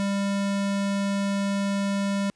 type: tone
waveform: square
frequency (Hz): 198.8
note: G3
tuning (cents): +25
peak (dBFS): -24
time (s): 0-2.3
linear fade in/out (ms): 0
effects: pink hiss -68 dBFS RMS until 2.35 s + resampled to 22050 Hz